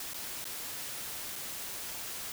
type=noise with dropouts; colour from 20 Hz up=white; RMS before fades=-40 dBFS; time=0-2.32 s; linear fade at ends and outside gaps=1 ms; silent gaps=0.135-0.143 / 0.443-0.453 / 1.357-1.361 s; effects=none